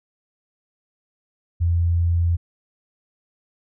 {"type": "tone", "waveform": "sine", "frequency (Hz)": 85.3, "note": "F2", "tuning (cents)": -40, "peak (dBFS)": -16, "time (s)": [1.6, 2.37], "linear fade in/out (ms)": 20, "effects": []}